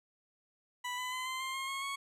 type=tone with pitch steps; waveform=20% pulse; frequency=987.8 / 1003.9 / 1020.3 / 1036.9 / 1053.8 / 1071 / 1088.5 / 1106.2 Hz; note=B5 / B5 / C6 / C6 / C6 / C6 / C#6 / C#6; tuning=0 / +28 / -44 / -16 / +12 / +40 / -32 / -4 cents; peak=-31 dBFS; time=0.84-1.96 s; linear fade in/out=10 ms; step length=140 ms; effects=low-pass 11000 Hz 12 dB/octave